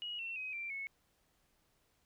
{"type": "tone with pitch steps", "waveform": "sine", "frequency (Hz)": [2900, 2706, 2525, 2356, 2198], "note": ["F#7", "E7", "D#7", "D7", "C#7"], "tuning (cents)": [-35, 45, 25, 5, -15], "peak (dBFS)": -39, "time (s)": [0.02, 0.87], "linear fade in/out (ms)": 0, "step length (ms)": 170, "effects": ["pink hiss -75 dBFS RMS until 2.05 s"]}